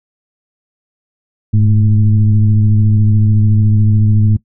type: tone with frequency modulation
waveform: sine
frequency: 104.1 Hz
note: G#2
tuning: 5 cents sharp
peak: -7 dBFS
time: 1.53-4.37 s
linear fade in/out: 10 ms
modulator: 111 Hz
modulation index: 0.68
effects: noise-tail reverb RT60 0.1 s tail -18 dB re dry